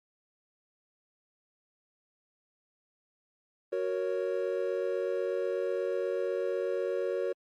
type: chord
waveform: triangle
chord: F# major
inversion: none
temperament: equal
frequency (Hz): 370 / 466.2 / 554.4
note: F#4 / A#4 / C#5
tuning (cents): 0 / 0 / 0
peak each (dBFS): -31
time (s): 3.72-7.33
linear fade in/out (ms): 10
effects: MP3 64 kbps